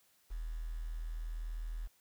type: tone with quantisation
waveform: sine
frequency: 40.31 Hz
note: E1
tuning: 38 cents flat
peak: -37 dBFS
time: 0.3-1.88 s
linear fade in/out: 20 ms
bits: 10
effects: white hiss -70 dBFS RMS until 2 s